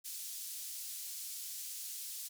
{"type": "band-pass noise", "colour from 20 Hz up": "white", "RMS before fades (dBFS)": -44, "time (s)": [0.04, 2.29], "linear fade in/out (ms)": 20, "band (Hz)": [4700, 15000], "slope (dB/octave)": 12, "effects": []}